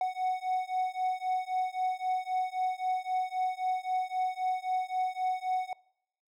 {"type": "beating tone pair", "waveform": "triangle", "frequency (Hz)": [740, 743.8], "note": ["F#5", "F#5"], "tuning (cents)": [0, 9], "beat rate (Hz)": 3.8, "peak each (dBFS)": -30, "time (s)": [0.01, 5.73], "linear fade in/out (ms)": 2, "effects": ["noise-tail reverb RT60 0.7 s tail -23 dB re dry"]}